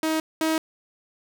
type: tone pair in turn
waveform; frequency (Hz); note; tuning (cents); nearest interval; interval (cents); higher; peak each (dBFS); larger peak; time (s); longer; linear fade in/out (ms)
sawtooth; 316.6 / 318.4; D#4 / D#4; +30 / +40; unison; 10; second; -18 / -17; second; 0.03-0.2 / 0.41-0.58; neither; 2
effects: none